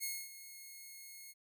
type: tone with ADSR envelope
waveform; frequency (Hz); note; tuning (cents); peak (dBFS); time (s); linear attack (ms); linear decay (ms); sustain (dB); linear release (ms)
5% pulse; 2167; C#7; -40; -26; 0-1.34; 36; 250; -14; 37
effects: none